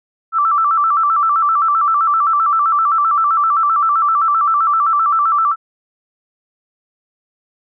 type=tone with vibrato; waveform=sine; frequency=1243 Hz; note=D#6; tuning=2 cents flat; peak=-11 dBFS; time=0.32-5.56 s; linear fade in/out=50 ms; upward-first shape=square; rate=7.7 Hz; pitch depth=110 cents each way; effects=none